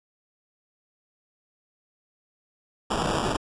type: noise with sample-and-hold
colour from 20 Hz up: white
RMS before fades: -26 dBFS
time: 2.9-3.37 s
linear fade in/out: 10 ms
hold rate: 2100 Hz
effects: resampled to 22050 Hz